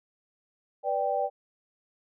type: chord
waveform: sine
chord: G major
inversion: first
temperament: equal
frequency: 493.9 / 587.3 / 784 Hz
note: B4 / D5 / G5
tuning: 0 / 0 / 0 cents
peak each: -32 / -29 / -28 dBFS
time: 0.83-1.3 s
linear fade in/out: 50 ms
effects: none